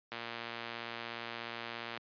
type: click train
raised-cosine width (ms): 0.3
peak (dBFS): -24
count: 218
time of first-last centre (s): 0.12-1.975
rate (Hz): 117
effects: high-pass 150 Hz 12 dB/octave + resampled to 11025 Hz